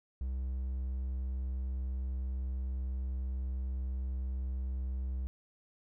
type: tone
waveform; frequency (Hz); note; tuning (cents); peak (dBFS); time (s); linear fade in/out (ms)
triangle; 64.5; C2; -24; -31; 0.21-5.27; 0
effects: none